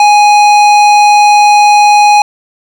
sine tone with hard clipping, 830.6 Hz, G#5, in tune, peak -4 dBFS, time 0-2.22 s, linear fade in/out 2 ms, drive 14 dB, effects none

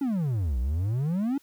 triangle exponential two-way sweep, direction down then up, 290.6 to 58.27 to 290.6 Hz, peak -22 dBFS, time 0.01-1.38 s, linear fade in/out 5 ms, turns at 0.59 s, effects white hiss -62 dBFS RMS until 1.42 s

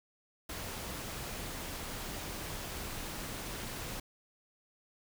pink noise, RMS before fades -41 dBFS, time 0.49-4 s, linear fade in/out 5 ms, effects none

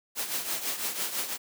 white noise with tremolo, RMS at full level -29 dBFS, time 0.15-1.38 s, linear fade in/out 50 ms, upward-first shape triangle, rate 6 Hz, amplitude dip 70%, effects high-pass 200 Hz 12 dB/octave

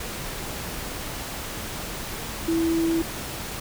sine tone in noise, 329.6 Hz, E4, in tune, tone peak -20 dBFS, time 2.48-3.02 s, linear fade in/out 5 ms, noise pink, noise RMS -33 dBFS, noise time 0-3.6 s, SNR +10 dB, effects none

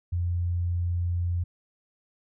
sine tone, 87.31 Hz, F2, in tune, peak -24 dBFS, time 0.12-1.44 s, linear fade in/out 10 ms, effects none

